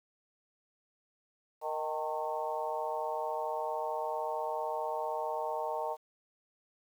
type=harmonic tone with a mistuned harmonic; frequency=155.56 Hz; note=D#3; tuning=in tune; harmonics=3 / 4 / 5 / 6 / 7; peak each=-40 / -37 / -39 / -37 / -44 dBFS; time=1.61-5.97 s; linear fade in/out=50 ms; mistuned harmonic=6; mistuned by=-50 cents; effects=10-bit